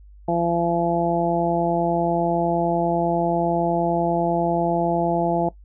harmonic tone, 170.4 Hz, F3, 42 cents flat, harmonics 1 / 2 / 3 / 4 / 5, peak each -25 / -24 / -28 / -23 / -27 dBFS, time 0.28-5.49 s, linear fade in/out 5 ms, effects noise-tail reverb RT60 0.1 s tail -18 dB re dry + added 50 Hz sine -43 dBFS peak until 5.64 s

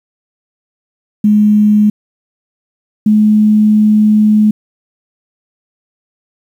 sine tone pair in turn, 210 / 212.8 Hz, G#3 / G#3, +19 / +42 cents, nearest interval unison, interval 23 cents, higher second, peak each -5 dBFS, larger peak neither, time 1.24-1.9 / 3.06-4.51 s, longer second, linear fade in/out 5 ms, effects 7-bit

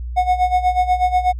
triangle tone with tremolo, 730 Hz, F#5, 24 cents flat, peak -9 dBFS, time 0.16-1.33 s, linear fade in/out 20 ms, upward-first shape sine, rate 8.2 Hz, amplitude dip 80%, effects added 60 Hz sine -24 dBFS peak until 1.39 s

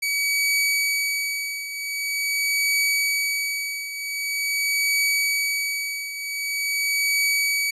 sawtooth tone with tremolo, 2273 Hz, C#7, 43 cents sharp, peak -15 dBFS, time 0.02-7.71 s, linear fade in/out 10 ms, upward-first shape triangle, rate 0.45 Hz, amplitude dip 75%, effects resampled to 32000 Hz

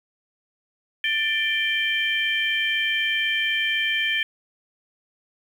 sine tone cluster, 1774 / 2355 / 3128 Hz, A6 / D7 / G7, +14 / +4 / -4 cents, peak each -25 dBFS, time 1.04-4.23 s, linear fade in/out 2 ms, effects 8-bit

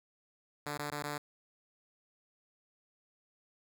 5% pulse tone with dropouts, 146.83 Hz, D3, in tune, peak -25 dBFS, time 0.66-1.18 s, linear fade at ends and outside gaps 5 ms, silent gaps 0.777-0.791 / 0.904-0.918 / 1.026-1.037 s, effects none

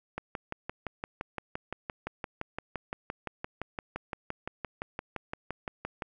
click train, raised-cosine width 0.5 ms, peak -19 dBFS, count 35, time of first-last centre 0.18-6.022 s, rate 5.82 Hz, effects none

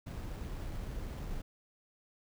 brown noise with sample-and-hold, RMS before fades -40 dBFS, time 0.06-1.42 s, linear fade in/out 10 ms, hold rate 6300 Hz, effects none

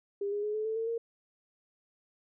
sine tone with pitch steps, 402.2 / 411.6 / 421.2 / 431.1 / 441.1 / 451.5 / 462 Hz, G4 / G#4 / G#4 / A4 / A4 / A4 / A#4, +44 / -16 / +24 / -35 / +4 / +45 / -16 cents, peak -30 dBFS, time 0.21-0.98 s, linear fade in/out 5 ms, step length 110 ms, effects none

